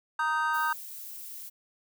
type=chord; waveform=triangle; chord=Eb major; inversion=second; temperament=just; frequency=933.4 / 1244.5 / 1555.6 Hz; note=Bb5 / Eb6 / G6; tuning=+2 / 0 / -14 cents; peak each=-28 dBFS; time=0.19-0.73 s; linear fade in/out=5 ms
type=noise; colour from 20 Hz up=violet; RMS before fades=-42 dBFS; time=0.53-1.5 s; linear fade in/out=20 ms
effects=none